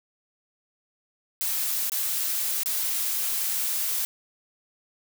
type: noise with dropouts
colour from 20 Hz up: blue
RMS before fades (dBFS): -27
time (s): 1.41-4.05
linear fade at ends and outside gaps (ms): 0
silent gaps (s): 1.897-1.919 / 2.633-2.659
effects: none